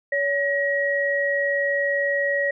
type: tone pair together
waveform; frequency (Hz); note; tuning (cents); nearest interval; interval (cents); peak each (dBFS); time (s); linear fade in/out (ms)
sine; 565.2 / 1901; C#5 / A#6; +34 / +33; octave + major sixth; 2099; -23 / -22; 0.12-2.51; 5
effects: none